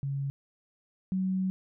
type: tone pair in turn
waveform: sine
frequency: 138.59 / 188 Hz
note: C#3 / F#3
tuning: 0 / +28 cents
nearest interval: perfect fourth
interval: 528 cents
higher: second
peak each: -29 / -26 dBFS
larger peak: second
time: 0.03-0.3 / 1.12-1.5 s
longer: second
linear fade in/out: 0 ms
effects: none